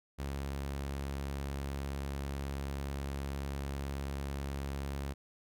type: tone with vibrato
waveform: sawtooth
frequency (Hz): 69.3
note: C#2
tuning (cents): 0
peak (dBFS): -32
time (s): 0.18-5.14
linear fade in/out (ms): 20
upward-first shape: sine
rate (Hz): 18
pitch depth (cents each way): 17
effects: none